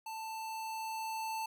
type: tone with level ramp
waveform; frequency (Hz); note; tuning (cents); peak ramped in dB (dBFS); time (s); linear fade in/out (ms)
square; 886; A5; +12; -41 to -36; 0.06-1.46; 5
effects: none